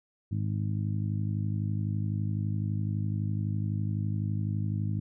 harmonic tone, 51.91 Hz, G#1, in tune, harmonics 2 / 3 / 4 / 5 / 6, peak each -29 / -34 / -37 / -43 / -44 dBFS, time 0.31-5 s, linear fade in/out 10 ms, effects none

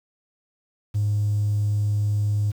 triangle tone, 103.83 Hz, G#2, in tune, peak -16 dBFS, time 0.94-2.52 s, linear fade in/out 20 ms, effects tanh soft clip ceiling -16 dBFS + 8-bit

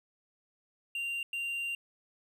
triangle tone bursts at uneven times, 2775 Hz, F7, 12 cents flat, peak -31 dBFS, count 2, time 0.95-1.23 / 1.33-1.75 s, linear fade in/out 2 ms, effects none

